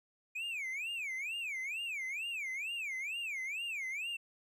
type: tone with vibrato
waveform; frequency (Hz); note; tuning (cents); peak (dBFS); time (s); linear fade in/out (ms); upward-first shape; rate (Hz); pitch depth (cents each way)
triangle; 2402; D7; +38; -35; 0.35-4.17; 10; sine; 2.2; 280
effects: none